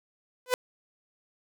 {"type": "tone with exponential growth", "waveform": "sawtooth", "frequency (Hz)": 502, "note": "B4", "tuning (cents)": 28, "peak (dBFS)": -14, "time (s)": [0.46, 0.54], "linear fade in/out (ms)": 1, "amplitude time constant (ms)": 17, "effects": []}